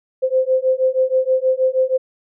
sine beating tone pair, 516 / 522.3 Hz, C5 / C5, -24 / -3 cents, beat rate 6.3 Hz, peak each -17 dBFS, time 0.22-1.98 s, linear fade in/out 20 ms, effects none

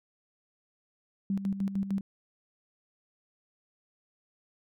sine tone with tremolo, 196 Hz, G3, in tune, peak -26 dBFS, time 1.3-2.01 s, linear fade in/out 2 ms, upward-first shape square, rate 6.6 Hz, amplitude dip 65%, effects none

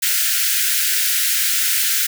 white high-pass noise, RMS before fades -18 dBFS, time 0.02-2.07 s, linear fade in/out 10 ms, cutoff 1400 Hz, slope 96 dB/octave, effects none

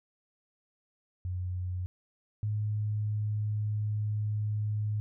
sine tone pair in turn, 90.9 / 105.82 Hz, F#2 / G#2, -30 / +33 cents, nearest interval minor third, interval 263 cents, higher second, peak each -31 / -28 dBFS, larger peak second, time 1.25-1.86 / 2.43-5 s, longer second, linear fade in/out 0 ms, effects none

